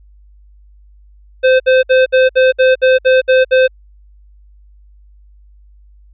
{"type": "tone bursts", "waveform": "square", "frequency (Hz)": 517, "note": "C5", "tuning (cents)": -21, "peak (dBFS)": -7, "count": 10, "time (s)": [1.43, 3.679], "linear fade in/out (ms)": 20, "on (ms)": 170, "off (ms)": 61, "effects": ["added 50 Hz sine -41 dBFS peak until 6.13 s", "resampled to 8000 Hz"]}